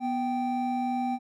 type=tone pair together; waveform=triangle; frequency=246 / 781 Hz; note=B3 / G5; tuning=-7 / -7 cents; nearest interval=octave + minor sixth; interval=2000 cents; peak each=-27 dBFS; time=0-1.19 s; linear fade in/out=50 ms; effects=none